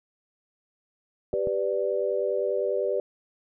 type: chord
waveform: sine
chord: G major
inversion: none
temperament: equal with one note detuned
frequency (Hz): 392 / 497.3 / 587.3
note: G4 / B4 / D5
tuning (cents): 0 / +12 / 0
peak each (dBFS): -28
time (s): 1.33-3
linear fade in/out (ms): 2
type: clicks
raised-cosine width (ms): 2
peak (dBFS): -21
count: 2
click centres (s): 1.338 / 1.472
effects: none